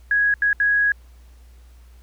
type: tone bursts at uneven times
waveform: sine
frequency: 1661.2 Hz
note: G#6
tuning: in tune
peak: -15 dBFS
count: 3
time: 0.11-0.34 / 0.42-0.53 / 0.6-0.92 s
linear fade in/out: 2 ms
effects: added 60 Hz sine -44 dBFS peak until 2.02 s + pink hiss -59 dBFS RMS until 2.02 s